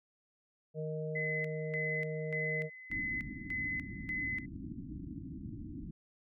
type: harmonic tone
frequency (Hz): 155.56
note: D#3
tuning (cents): 0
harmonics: 1 / 3 / 4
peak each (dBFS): -38 / -39 / -44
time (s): 0.74-2.7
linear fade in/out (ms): 50
type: tone with tremolo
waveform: sine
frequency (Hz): 2029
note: B6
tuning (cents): +46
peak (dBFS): -34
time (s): 1.15-4.46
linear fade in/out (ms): 10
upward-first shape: square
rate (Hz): 1.7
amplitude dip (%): 80
type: low-pass noise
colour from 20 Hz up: white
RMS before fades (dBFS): -44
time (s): 2.9-5.91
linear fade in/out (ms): 5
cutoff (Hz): 320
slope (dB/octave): 96
effects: none